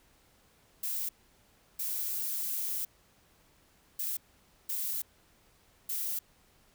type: noise bursts at uneven times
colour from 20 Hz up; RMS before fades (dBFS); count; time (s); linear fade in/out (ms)
violet; -34; 5; 0.83-1.09 / 1.79-2.85 / 3.99-4.17 / 4.69-5.02 / 5.89-6.19; 5
effects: pink hiss -65 dBFS RMS until 6.74 s